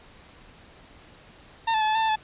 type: tone with pitch steps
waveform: 40% pulse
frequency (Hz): 908 / 873 / 861 / 866 / 892 / 885 / 865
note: A#5 / A5 / A5 / A5 / A5 / A5 / A5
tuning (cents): -46 / -14 / -38 / -28 / +23 / +10 / -30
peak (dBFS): -20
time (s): 1.67-2.16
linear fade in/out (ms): 10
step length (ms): 70
effects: pink hiss -51 dBFS RMS until 2.23 s + resampled to 8000 Hz